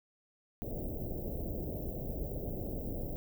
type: band-stop noise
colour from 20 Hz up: pink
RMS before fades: -38 dBFS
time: 0.62-3.16 s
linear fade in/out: 0 ms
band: 650 to 16000 Hz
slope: 48 dB/octave
effects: none